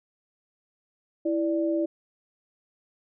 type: tone pair together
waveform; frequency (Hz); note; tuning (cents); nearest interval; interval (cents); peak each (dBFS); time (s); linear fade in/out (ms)
sine; 329.6 / 587.3; E4 / D5; 0 / 0; minor seventh; 1000; -24 / -28; 1.25-1.86; 10
effects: none